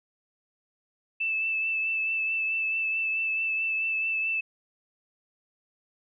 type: tone with vibrato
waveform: sine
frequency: 2637 Hz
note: E7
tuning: in tune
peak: -25 dBFS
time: 1.2-4.41 s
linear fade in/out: 10 ms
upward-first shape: triangle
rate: 4.6 Hz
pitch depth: 23 cents each way
effects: none